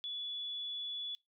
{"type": "tone", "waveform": "sine", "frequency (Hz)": 3425, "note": "A7", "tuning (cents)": -47, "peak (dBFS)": -38, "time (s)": [0.04, 1.15], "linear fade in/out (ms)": 0, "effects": ["noise-tail reverb RT60 0.2 s tail -22 dB re dry"]}